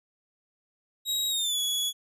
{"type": "tone with pitch glide", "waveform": "sawtooth", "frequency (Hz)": [3818, 3382], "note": ["A#7", "G#7"], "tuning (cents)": [41, 31], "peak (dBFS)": -23, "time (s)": [1.05, 1.93], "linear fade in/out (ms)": 50, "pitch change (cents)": -210, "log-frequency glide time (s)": [1.29, 1.59], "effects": ["resampled to 32000 Hz"]}